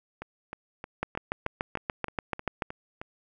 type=two click trains; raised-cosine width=0.5 ms; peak=-22 / -13 dBFS; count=10 / 12; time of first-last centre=0.22-3.015 / 1.03-2.622 s; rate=3.22 / 6.91 Hz; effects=none